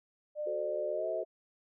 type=tone with pitch glide; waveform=sine; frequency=600 to 643.1 Hz; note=D5 to E5; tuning=+37 to -43 cents; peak=-33 dBFS; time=0.35-1.25 s; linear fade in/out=50 ms; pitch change=+120 cents; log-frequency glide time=0.92-1.06 s
type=chord; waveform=sine; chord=F# diminished; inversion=none; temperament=equal; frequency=370 / 440 / 523.3 Hz; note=F#4 / A4 / C5; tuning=0 / 0 / 0 cents; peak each=-40 dBFS; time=0.46-1.24 s; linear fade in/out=10 ms
effects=none